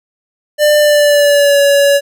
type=tone with pitch glide; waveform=square; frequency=596 to 565.5 Hz; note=D5 to C#5; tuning=+25 to +34 cents; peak=-7 dBFS; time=0.58-2.01 s; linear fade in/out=50 ms; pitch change=-91 cents; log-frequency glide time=0.79-1.6 s; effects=none